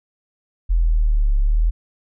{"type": "exponential two-way sweep", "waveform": "sine", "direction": "down then up", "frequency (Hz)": [42.81, 34.65, 42.81], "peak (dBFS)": -13, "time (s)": [0.69, 1.71], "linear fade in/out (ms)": 20, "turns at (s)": 1.39, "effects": []}